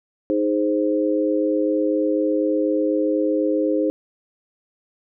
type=chord; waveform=sine; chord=Ab major; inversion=second; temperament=equal; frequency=311.1 / 415.3 / 523.3 Hz; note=Eb4 / Ab4 / C5; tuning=0 / 0 / 0 cents; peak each=-20 / -24 / -22 dBFS; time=0.3-3.9 s; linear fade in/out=0 ms; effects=none